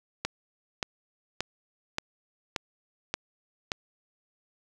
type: click train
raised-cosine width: 0.2 ms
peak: -11 dBFS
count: 7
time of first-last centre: 0.25-3.718 s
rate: 1.73 Hz
effects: none